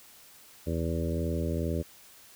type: harmonic tone with a mistuned harmonic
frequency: 82.41 Hz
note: E2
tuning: in tune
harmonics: 1 / 2 / 3 / 4 / 5 / 6 / 7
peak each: -31 / -34 / -36 / -37 / -38 / -39 / -39 dBFS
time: 0.66-1.83 s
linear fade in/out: 20 ms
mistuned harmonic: 1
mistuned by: -19 cents
effects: white hiss -54 dBFS RMS until 2.35 s